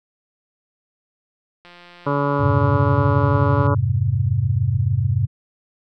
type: click train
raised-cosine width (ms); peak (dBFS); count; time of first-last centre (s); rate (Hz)
0.3; -28; 354; 1.65-3.667; 175
type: harmonic tone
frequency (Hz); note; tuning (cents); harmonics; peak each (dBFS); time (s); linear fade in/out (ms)
142.4; C#3; +47; 1 / 2 / 3 / 4 / 6 / 7 / 8 / 9 / 10; -23 / -24 / -26 / -24 / -31 / -25 / -28 / -31 / -32; 2.06-3.75; 10
type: chord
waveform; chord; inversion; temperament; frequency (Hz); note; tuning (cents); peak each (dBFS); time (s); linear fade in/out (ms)
sine; F minor; none; equal; 87.31 / 103.83 / 130.81; F2 / Ab2 / C3; 0 / 0 / 0; -24 / -19 / -20; 2.39-5.27; 20
effects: none